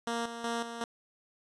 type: tone with tremolo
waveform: 10% pulse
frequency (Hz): 233.1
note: A#3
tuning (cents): 0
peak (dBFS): -23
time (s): 0.07-0.84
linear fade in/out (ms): 2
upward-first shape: square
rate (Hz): 2.7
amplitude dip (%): 60
effects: resampled to 22050 Hz